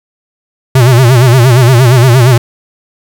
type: tone with vibrato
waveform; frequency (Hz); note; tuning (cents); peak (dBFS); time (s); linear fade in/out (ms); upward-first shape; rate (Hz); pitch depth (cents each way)
square; 124.7; B2; +17; -3; 0.75-2.38; 5; sine; 8.6; 130
effects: 7-bit